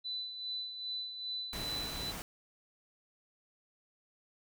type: tone with tremolo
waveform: sine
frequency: 3995 Hz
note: B7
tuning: 19 cents sharp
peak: -35 dBFS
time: 0.04-2.12 s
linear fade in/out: 20 ms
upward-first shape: sine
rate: 2.5 Hz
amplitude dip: 55%
type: noise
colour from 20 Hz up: pink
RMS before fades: -42 dBFS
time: 1.53-2.22 s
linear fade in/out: 0 ms
effects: none